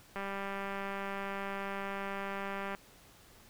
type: click train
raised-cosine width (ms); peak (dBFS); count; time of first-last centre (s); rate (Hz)
0.5; -24; 511; 0.16-2.749; 197
effects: pink hiss -59 dBFS RMS until 3.49 s